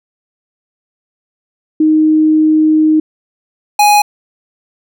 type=tone pair in turn; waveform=sine / square; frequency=311.1 / 830.5 Hz; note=D#4 / G#5; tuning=0 / 0 cents; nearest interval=octave + perfect fourth; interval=1700 cents; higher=second; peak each=-6 dBFS; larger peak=neither; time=1.8-3 / 3.79-4.02 s; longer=first; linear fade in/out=5 ms; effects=none